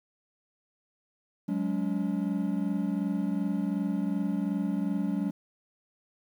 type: chord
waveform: triangle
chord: F# suspended second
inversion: none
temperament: equal with one note detuned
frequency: 185 / 207.7 / 283.7 Hz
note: F#3 / G#3 / C#4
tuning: 0 / 0 / +40 cents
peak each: -29 / -29 / -30 dBFS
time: 1.48-5.31 s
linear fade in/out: 10 ms
effects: 10-bit

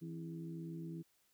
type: harmonic tone with a mistuned harmonic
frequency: 82.41 Hz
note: E2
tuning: in tune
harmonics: 2 / 3 / 4 / 5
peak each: -44 / -54 / -48 / -60 dBFS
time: 0.01-1.03 s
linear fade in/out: 20 ms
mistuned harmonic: 3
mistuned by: +99 cents
effects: white hiss -75 dBFS RMS until 1.33 s

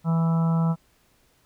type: harmonic tone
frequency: 164.81 Hz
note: E3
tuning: in tune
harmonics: 1 / 3 / 4 / 5 / 6 / 7 / 8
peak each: -19 / -39 / -37 / -38 / -37 / -44 / -37 dBFS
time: 0.04-0.76 s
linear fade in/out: 50 ms
effects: pink hiss -63 dBFS RMS until 1.45 s

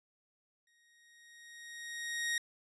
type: tone with exponential growth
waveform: sawtooth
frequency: 1875 Hz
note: A#6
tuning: 10 cents sharp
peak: -27 dBFS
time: 0.67-2.38 s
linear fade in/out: 2 ms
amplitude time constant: 370 ms
effects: resampled to 24000 Hz

